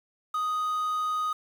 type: tone with quantisation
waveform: triangle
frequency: 1246 Hz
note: D#6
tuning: 2 cents sharp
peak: -24 dBFS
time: 0.34-1.33 s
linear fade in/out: 5 ms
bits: 8
effects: none